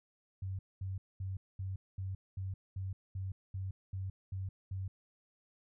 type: tone bursts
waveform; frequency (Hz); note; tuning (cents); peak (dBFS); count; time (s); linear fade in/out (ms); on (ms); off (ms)
sine; 95.3; G2; -48; -36; 12; 0.42-4.88; 5; 170; 220
effects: none